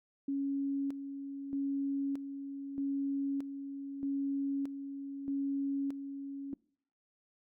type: tone with tremolo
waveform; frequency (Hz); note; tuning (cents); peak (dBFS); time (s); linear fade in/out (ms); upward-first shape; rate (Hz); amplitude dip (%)
sine; 277.2; C#4; 0; -31; 0.28-6.54; 5; square; 0.8; 60
effects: noise-tail reverb RT60 0.6 s tail -25 dB re dry